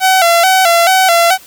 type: tone with vibrato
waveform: sawtooth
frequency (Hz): 717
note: F5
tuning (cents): +45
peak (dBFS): -3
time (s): 0-1.38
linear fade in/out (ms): 50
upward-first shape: square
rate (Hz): 2.3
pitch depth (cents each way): 91
effects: white hiss -39 dBFS RMS until 1.46 s